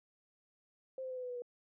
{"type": "tone with pitch steps", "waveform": "sine", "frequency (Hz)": [524, 517.4, 510.9, 504.4, 498, 491.7, 485.5], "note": ["C5", "C5", "C5", "B4", "B4", "B4", "B4"], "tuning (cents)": [2, -19, -41, 36, 14, -8, -30], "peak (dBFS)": -39, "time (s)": [0.98, 1.421], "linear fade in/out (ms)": 2, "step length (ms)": 63, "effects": []}